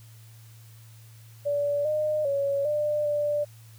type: tone with pitch steps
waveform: sine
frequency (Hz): 577 / 610 / 559 / 597 / 589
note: D5 / D#5 / C#5 / D5 / D5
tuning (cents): -31 / -34 / +14 / +28 / +5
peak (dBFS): -23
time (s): 1.45-3.45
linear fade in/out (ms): 20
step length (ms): 400
effects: added 112 Hz sine -47 dBFS peak until 3.78 s + white hiss -57 dBFS RMS until 3.78 s